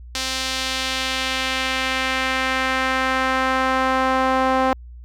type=tone with band-pass filter sweep; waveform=sawtooth; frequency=261.6 Hz; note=C4; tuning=in tune; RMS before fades=-21 dBFS; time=0.15-4.73 s; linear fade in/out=0 ms; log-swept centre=4700 to 870 Hz; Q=1.2; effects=added 60 Hz sine -36 dBFS peak until 5.04 s